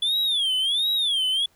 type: tone with vibrato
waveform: triangle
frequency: 3413 Hz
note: G#7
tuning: 47 cents sharp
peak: -19 dBFS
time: 0.02-1.46 s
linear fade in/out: 5 ms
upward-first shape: sine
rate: 1.4 Hz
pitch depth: 210 cents each way
effects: pink hiss -62 dBFS RMS until 1.55 s